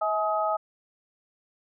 sine tone cluster, 642 / 843 / 1264 Hz, E5 / G#5 / D#6, -46 / +26 / +27 cents, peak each -27 / -28 / -28 dBFS, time 0.01-0.57 s, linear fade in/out 10 ms, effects none

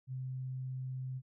sine tone, 129.7 Hz, C3, 15 cents flat, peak -37 dBFS, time 0.07-1.22 s, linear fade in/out 50 ms, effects none

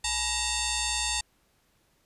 sine tone with frequency modulation, 1882 Hz, A#6, 16 cents sharp, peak -26 dBFS, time 0.04-1.21 s, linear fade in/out 5 ms, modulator 910 Hz, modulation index 7.6, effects pink hiss -68 dBFS RMS until 2.05 s + resampled to 32000 Hz

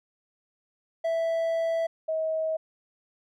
triangle / sine tone pair in turn, 659.3 / 636.8 Hz, E5 / D#5, 0 / +40 cents, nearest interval minor second, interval 60 cents, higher first, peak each -22 / -25 dBFS, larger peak first, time 1.04-1.87 / 2.08-2.57 s, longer first, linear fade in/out 10 ms, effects none

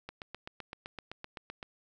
click train, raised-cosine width 0.3 ms, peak -25 dBFS, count 13, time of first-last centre 0.09-1.628 s, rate 7.8 Hz, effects none

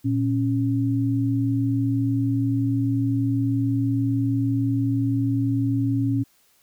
sine tone pair together, 115.79 / 275.4 Hz, A#2 / C#4, -11 / -11 cents, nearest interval octave + minor third, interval 1500 cents, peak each -22 dBFS, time 0.04-6.24 s, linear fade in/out 20 ms, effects white hiss -61 dBFS RMS until 6.62 s

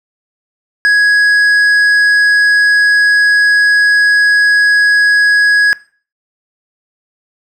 sine tone with tanh clipping, 1666 Hz, G#6, 5 cents sharp, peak -7 dBFS, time 0.85-5.73 s, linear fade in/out 0 ms, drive 7 dB, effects noise-tail reverb RT60 0.4 s tail -19 dB re dry

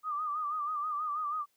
sine tone with vibrato, 1207 Hz, D6, 47 cents sharp, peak -31 dBFS, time 0.03-1.46 s, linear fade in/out 50 ms, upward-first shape sine, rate 6.2 Hz, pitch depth 75 cents each way, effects white hiss -74 dBFS RMS until 1.56 s + high-pass 60 Hz 12 dB/octave

